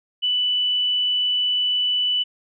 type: tone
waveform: sine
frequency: 2978 Hz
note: F#7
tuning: 11 cents sharp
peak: -18 dBFS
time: 0.22-2.24 s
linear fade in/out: 20 ms
effects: none